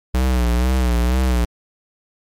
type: tone with vibrato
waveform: square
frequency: 61.74 Hz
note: B1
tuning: in tune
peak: -15 dBFS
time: 0.14-1.45 s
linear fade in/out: 5 ms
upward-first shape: sine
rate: 2.1 Hz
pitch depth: 81 cents each way
effects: MP3 96 kbps